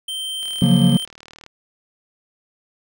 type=tone; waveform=square; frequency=3125 Hz; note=G7; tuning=6 cents flat; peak=-25 dBFS; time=0.08-1.05 s; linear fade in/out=5 ms
type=click train; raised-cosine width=0.2 ms; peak=-23 dBFS; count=41; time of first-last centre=0.43-1.464 s; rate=38.7 Hz
type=chord; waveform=triangle; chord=Gb major seventh; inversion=second; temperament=equal with one note detuned; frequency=138.59 / 174.61 / 183.19 / 233.1 Hz; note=Db3 / F3 / Gb3 / Bb3; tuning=0 / 0 / -17 / 0 cents; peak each=-15 dBFS; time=0.62-0.97 s; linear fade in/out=2 ms
effects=none